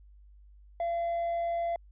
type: tone with hard clipping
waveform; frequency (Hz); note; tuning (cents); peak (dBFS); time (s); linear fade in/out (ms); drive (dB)
triangle; 682; F5; -41; -27; 0.8-1.76; 2; 1
effects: added 50 Hz sine -52 dBFS peak until 1.91 s + resampled to 8000 Hz